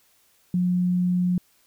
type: tone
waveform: sine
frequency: 179.4 Hz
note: F3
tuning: 47 cents sharp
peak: -19 dBFS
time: 0.54-1.38 s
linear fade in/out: 2 ms
effects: white hiss -62 dBFS RMS until 1.66 s

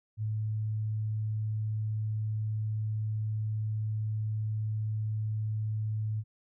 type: tone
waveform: sine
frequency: 108.1 Hz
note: A2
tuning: 30 cents flat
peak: -29 dBFS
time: 0.17-6.24 s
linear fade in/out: 50 ms
effects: none

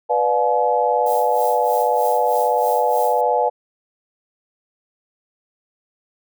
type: chord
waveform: sine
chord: B diminished seventh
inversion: none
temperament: just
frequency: 493.9 / 592.7 / 711.2 / 853.4 Hz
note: B4 / D5 / F5 / Ab5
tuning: 0 / +16 / +31 / +47 cents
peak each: -20 / -22 / -21 / -19 dBFS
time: 0.09-3.5 s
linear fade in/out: 20 ms
type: noise with tremolo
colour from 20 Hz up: violet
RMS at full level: -32 dBFS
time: 1.06-3.21 s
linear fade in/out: 5 ms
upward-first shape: sine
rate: 3.2 Hz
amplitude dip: 75%
effects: none

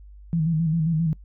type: tone with vibrato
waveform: sine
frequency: 161.8 Hz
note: E3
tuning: 32 cents flat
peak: -19 dBFS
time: 0.33-1.13 s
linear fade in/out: 0 ms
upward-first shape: square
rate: 7.5 Hz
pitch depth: 61 cents each way
effects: noise-tail reverb RT60 0.1 s tail -23 dB re dry + added 50 Hz sine -42 dBFS peak until 1.24 s

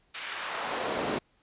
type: noise with high-pass filter sweep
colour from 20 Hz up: brown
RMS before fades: -33 dBFS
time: 0.14-1.19 s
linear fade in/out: 10 ms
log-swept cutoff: 2300 to 280 Hz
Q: 0.99
effects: pink hiss -68 dBFS RMS until 1.42 s + resampled to 8000 Hz

